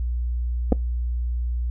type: clicks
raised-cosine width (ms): 2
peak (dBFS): -6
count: 2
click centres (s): 0.722 / 0.726
effects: noise-tail reverb RT60 0.2 s tail -24 dB re dry + added 60 Hz sine -22 dBFS peak until 1.7 s